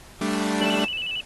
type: chord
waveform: sawtooth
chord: G suspended second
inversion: none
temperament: equal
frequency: 196 / 220 / 293.7 Hz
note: G3 / A3 / D4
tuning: 0 / 0 / 0 cents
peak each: -23 dBFS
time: 0.21-0.85 s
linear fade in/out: 5 ms
type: tone with vibrato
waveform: sine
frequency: 2794 Hz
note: F7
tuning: in tune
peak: -26 dBFS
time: 0.61-1.21 s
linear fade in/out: 5 ms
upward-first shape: square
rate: 11 Hz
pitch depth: 98 cents each way
effects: pink hiss -48 dBFS RMS until 1.25 s + AAC 32 kbps